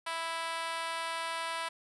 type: tone with high-pass filter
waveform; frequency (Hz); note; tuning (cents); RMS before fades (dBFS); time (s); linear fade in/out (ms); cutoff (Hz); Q
5% pulse; 329.6; E4; 0; -36; 0.06-1.69; 10; 850; 2.8
effects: resampled to 24000 Hz + 9-bit